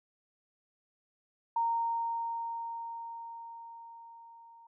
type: tone with level ramp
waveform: sine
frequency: 925 Hz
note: A#5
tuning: 14 cents flat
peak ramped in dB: -26 to -53 dBFS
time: 1.56-4.67 s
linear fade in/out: 5 ms
effects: none